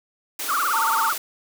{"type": "high-pass noise", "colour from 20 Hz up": "white", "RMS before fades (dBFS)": -29, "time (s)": [0.39, 1.18], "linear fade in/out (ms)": 5, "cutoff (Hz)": 250, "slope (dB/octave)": 96}
{"type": "tone with vibrato", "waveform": "sine", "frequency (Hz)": 1268, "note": "D#6", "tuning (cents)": 32, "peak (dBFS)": -20, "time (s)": [0.48, 1.14], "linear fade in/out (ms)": 20, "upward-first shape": "triangle", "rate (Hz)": 18, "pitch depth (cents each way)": 270}
{"type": "tone", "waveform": "sine", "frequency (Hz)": 900, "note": "A5", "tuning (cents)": 39, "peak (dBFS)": -23, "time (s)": [0.73, 1.1], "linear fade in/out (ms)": 10}
{"effects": []}